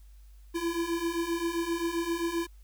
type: beating tone pair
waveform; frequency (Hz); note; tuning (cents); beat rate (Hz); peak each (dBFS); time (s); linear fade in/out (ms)
square; 332.6 / 340.2; E4 / F4; +16 / -45; 7.6; -34 / -31; 0.54-2.47; 20
effects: added 50 Hz sine -49 dBFS peak until 2.63 s + white hiss -68 dBFS RMS until 2.63 s